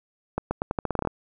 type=accelerating click train; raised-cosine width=1 ms; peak=-11 dBFS; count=12; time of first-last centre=0.38-1.073 s; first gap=130 ms; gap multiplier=0.84; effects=none